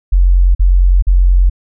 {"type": "tone bursts", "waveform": "sine", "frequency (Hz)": 45, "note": "F#1", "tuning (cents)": -47, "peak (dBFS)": -5, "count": 3, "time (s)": [0.12, 1.498], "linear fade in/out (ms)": 10, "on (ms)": 430, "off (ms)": 44, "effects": []}